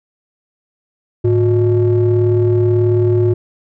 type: ring-modulated tone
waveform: triangle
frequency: 126.6 Hz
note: B2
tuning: 43 cents sharp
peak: -5 dBFS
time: 1.24-3.34 s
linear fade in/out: 10 ms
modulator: 234 Hz
effects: none